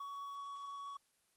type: tone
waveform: triangle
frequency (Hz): 1123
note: C#6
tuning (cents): +22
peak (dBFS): -40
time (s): 0-0.97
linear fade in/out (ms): 5
effects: white hiss -75 dBFS RMS until 1.36 s + Opus 24 kbps